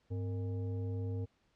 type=tone with frequency modulation; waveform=sine; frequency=100 Hz; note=G2; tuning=35 cents sharp; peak=-34 dBFS; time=0.1-1.26 s; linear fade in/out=20 ms; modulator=359 Hz; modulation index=0.57; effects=pink hiss -74 dBFS RMS until 1.55 s + low-pass 5000 Hz 12 dB/octave